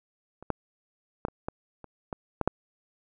clicks, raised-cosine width 1 ms, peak -30 / -12 / -12 / -25 / -17 / -29 / -19 / -12 / -8 dBFS, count 9, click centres 0.426 / 0.503 / 1.251 / 1.284 / 1.485 / 1.843 / 2.128 / 2.413 / 2.476 s, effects none

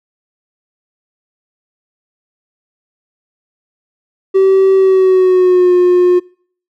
triangle tone with pitch glide, 384.1 to 358.4 Hz, G4 to F4, -35 to +45 cents, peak -3 dBFS, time 4.34-6.2 s, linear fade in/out 20 ms, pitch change -120 cents, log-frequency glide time 4.75-5.73 s, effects noise-tail reverb RT60 0.5 s tail -26 dB re dry + tanh soft clip ceiling 0 dBFS

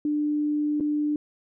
sine tone with dropouts, 297.5 Hz, D4, 22 cents sharp, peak -22 dBFS, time 0.05-1.16 s, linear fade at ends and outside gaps 2 ms, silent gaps 0.8-0.807 s, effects none

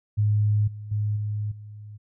sine tone with level steps, 105 Hz, G#2, 19 cents sharp, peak -18 / -34 / -22 / -25 / -38 dBFS, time 0.17-1.98 s, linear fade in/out 20 ms, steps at 0.67 / 0.91 / 1.16 / 1.51 s, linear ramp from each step 10 ms, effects none

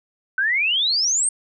sine exponential sweep, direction up, 1495 to 8870 Hz, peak -17 dBFS, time 0.38-1.29 s, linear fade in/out 2 ms, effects none

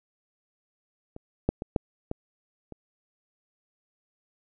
clicks, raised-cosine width 2 ms, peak -27 / -9 / -19 / -9 / -17 / -27 dBFS, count 6, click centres 1.164 / 1.49 / 1.621 / 1.762 / 2.114 / 2.723 s, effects none

